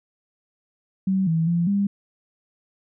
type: tone with pitch steps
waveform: sine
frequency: 190.7 / 162.8 / 171.1 / 200.3 Hz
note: G3 / E3 / F3 / G3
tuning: -47 / -21 / -35 / +38 cents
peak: -18 dBFS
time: 1.07-1.87 s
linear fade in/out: 5 ms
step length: 200 ms
effects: none